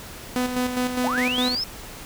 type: tone with tremolo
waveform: sawtooth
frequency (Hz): 250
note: B3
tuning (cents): +21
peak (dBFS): -17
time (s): 0.36-1.55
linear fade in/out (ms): 0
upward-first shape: square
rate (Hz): 4.9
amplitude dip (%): 50
type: linear sweep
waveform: sine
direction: up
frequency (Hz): 595 to 5360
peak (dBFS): -23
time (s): 1.04-1.64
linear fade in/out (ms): 5
effects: pink hiss -39 dBFS RMS until 2.05 s